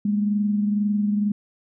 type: tone pair together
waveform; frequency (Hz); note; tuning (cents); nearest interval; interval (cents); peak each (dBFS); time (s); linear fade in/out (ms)
sine; 205.8 / 227.9; G#3 / A#3; -16 / -39; major second; 177; -19 / -31; 0.05-1.32; 5
effects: none